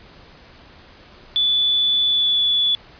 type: tone with pitch glide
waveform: sine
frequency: 3468 to 3438 Hz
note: A7 to A7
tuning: -26 to -41 cents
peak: -15 dBFS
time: 1.36-2.75 s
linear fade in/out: 0 ms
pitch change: -15 cents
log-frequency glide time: 2.05-2.42 s
effects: pink hiss -46 dBFS RMS until 2.99 s + resampled to 11025 Hz